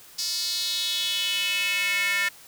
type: tone with high-pass filter sweep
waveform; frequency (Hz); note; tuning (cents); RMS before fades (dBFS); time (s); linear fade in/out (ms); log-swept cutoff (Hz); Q
square; 199; G3; +26; -26; 0.18-2.29; 10; 5000 to 1900; 4.3
effects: white hiss -49 dBFS RMS until 2.47 s